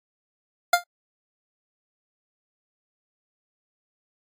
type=tone with exponential decay; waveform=25% pulse; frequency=700 Hz; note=F5; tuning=4 cents sharp; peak=-8 dBFS; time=0.73-0.84 s; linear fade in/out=5 ms; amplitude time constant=23 ms; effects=AAC 48 kbps